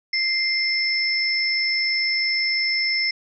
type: tone pair together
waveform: sine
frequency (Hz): 2094 / 5277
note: C7 / E8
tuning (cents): +1 / +1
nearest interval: octave + major third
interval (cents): 1600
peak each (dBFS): -22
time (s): 0.13-3.11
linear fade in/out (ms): 5
effects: none